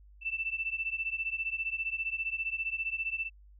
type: beating tone pair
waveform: sine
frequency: 2655 / 2670 Hz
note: E7 / E7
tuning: +12 / +22 cents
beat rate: 15 Hz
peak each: -34 / -35 dBFS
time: 0.21-3.3 s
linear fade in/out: 50 ms
effects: added 50 Hz sine -53 dBFS peak until 3.59 s